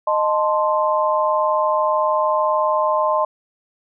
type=chord; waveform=sine; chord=A diminished; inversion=second; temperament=equal with one note detuned; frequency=618.3 / 880 / 1046.5 Hz; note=Eb5 / A5 / C6; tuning=-11 / 0 / 0 cents; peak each=-19 / -22 / -19 dBFS; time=0.07-3.25 s; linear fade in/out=5 ms; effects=none